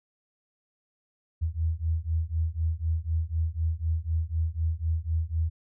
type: beating tone pair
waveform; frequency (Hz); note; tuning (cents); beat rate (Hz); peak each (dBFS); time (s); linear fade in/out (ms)
sine; 79.3 / 83.3; D#2 / E2; +33 / +19; 4; -28; 1.41-5.5; 20
effects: none